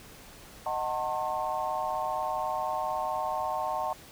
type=chord; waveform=sine; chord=D# diminished seventh; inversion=none; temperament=just; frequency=622.3 / 746.7 / 896 / 1075.3 Hz; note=D#5 / F#5 / A5 / C6; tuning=0 / +16 / +31 / +47 cents; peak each=-35 / -33 / -33 / -35 dBFS; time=0.66-3.93 s; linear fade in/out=2 ms; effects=pink hiss -50 dBFS RMS until 4.11 s